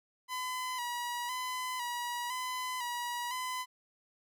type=tone with vibrato; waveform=sawtooth; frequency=987.8 Hz; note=B5; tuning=in tune; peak=-31 dBFS; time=0.28-3.66 s; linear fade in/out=50 ms; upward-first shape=square; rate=0.99 Hz; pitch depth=43 cents each way; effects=none